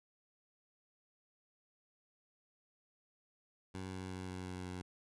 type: tone with pitch steps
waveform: 15% pulse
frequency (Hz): 94 / 93.4 / 92.81 / 92.23 / 91.64 / 91.06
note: F#2 / F#2 / F#2 / F#2 / F#2 / F#2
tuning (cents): +28 / +17 / +6 / -5 / -16 / -27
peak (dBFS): -36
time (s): 3.74-4.82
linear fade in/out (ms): 10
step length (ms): 180
effects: resampled to 24000 Hz